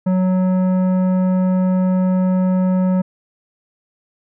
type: tone with tanh clipping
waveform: sine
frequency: 185 Hz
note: F#3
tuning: in tune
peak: -15 dBFS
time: 0.06-3.02 s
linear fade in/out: 10 ms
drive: 12 dB
effects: none

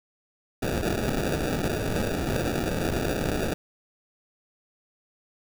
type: noise with sample-and-hold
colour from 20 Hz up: violet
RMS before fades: -27 dBFS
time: 0.62-3.54 s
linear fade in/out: 10 ms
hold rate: 1050 Hz
effects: none

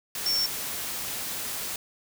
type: tone in noise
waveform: sine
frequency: 5450 Hz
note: F8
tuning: 43 cents flat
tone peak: -23 dBFS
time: 0.26-0.46 s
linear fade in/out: 2 ms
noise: white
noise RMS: -33 dBFS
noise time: 0.15-1.76 s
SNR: +7 dB
effects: none

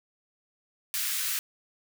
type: high-pass noise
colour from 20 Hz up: white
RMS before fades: -30 dBFS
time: 0.94-1.39 s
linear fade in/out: 0 ms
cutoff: 1400 Hz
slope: 24 dB/octave
effects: none

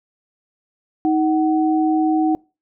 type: tone pair together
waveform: sine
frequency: 315 / 749.2 Hz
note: D#4 / F#5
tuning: +21 / +21 cents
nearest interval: octave + minor third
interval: 1500 cents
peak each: -15 / -21 dBFS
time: 1.05-2.35 s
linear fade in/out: 0 ms
effects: noise-tail reverb RT60 0.3 s tail -25 dB re dry

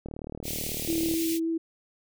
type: click train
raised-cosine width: 2 ms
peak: -23 dBFS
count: 42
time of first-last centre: 0.06-1.139 s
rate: 38 Hz
type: band-stop noise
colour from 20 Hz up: white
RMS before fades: -34 dBFS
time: 0.43-1.4 s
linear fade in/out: 50 ms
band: 480 to 2100 Hz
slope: 48 dB/octave
type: tone with vibrato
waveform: sine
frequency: 328 Hz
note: E4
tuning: 9 cents flat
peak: -25 dBFS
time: 0.88-1.58 s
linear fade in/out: 10 ms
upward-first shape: sine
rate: 6.9 Hz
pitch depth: 9 cents each way
effects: none

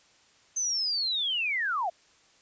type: linear sweep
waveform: sine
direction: down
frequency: 6272 to 635 Hz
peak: -26 dBFS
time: 0.56-1.9 s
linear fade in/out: 10 ms
effects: white hiss -61 dBFS RMS until 2.41 s + resampled to 16000 Hz

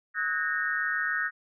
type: tone cluster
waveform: sine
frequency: 1274 / 1479 / 1626 / 1841 Hz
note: D#6 / F#6 / G#6 / A#6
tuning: +41 / -1 / -37 / -22 cents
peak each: -35 / -31 / -32 / -30 dBFS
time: 0.14-1.31 s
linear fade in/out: 50 ms
effects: none

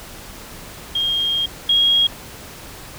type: tone pair in turn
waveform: sine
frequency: 3230 / 3279 Hz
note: G#7 / G#7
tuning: -49 / -23 cents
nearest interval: unison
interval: 26 cents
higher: second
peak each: -17 / -12 dBFS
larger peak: second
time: 0.95-1.46 / 1.69-2.07 s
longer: first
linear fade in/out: 5 ms
effects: pink hiss -37 dBFS RMS until 2.98 s

